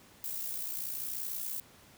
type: noise with amplitude modulation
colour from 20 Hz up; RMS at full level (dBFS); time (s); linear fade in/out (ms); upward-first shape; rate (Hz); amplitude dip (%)
violet; -35; 0.24-1.6; 2; sine; 60.6; 55
effects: pink hiss -58 dBFS RMS until 1.97 s + high-pass 60 Hz 12 dB/octave